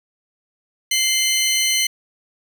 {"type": "tone pair together", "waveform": "20% pulse", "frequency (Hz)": [2093, 3020], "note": ["C7", "F#7"], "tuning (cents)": [0, 35], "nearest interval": "tritone", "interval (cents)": 635, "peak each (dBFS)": -14, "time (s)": [0.91, 1.87], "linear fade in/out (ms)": 5, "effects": []}